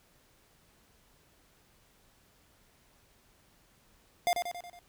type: tone with echo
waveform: square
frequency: 703 Hz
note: F5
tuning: 11 cents sharp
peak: -25 dBFS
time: 4.27-4.33 s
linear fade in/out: 0 ms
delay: 92 ms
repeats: 5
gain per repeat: -5 dB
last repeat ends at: 4.79 s
effects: pink hiss -65 dBFS RMS until 4.88 s